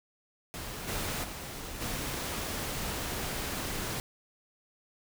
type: noise with level steps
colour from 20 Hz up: pink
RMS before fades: -40 / -34 / -41 / -35 dBFS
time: 0.54-4 s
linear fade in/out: 0 ms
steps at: 0.87 / 1.23 / 1.8 s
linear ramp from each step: 20 ms
effects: none